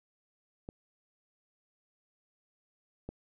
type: clicks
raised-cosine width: 2 ms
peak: -28 / -26 dBFS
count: 2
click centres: 0.689 / 3.09 s
effects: none